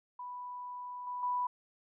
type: tone with level steps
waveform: sine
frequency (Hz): 987.8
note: B5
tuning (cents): 0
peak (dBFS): -40 / -36 / -30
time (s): 0.19-1.47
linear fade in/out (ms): 5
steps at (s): 1.07 / 1.23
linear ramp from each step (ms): 2
effects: none